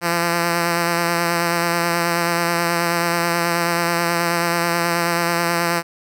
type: tone with vibrato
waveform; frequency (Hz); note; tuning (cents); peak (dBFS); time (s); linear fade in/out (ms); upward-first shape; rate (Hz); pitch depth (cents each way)
5% pulse; 170.8; F3; -38; -6; 0.01-5.83; 50; sine; 9.3; 20
effects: none